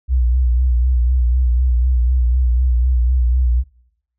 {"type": "tone with vibrato", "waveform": "sine", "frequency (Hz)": 61.8, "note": "B1", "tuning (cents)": 2, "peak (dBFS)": -11, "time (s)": [0.08, 3.64], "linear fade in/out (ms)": 50, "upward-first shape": "sine", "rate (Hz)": 4, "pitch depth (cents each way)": 63, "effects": ["noise-tail reverb RT60 0.7 s tail -19 dB re dry", "tanh soft clip ceiling -7 dBFS"]}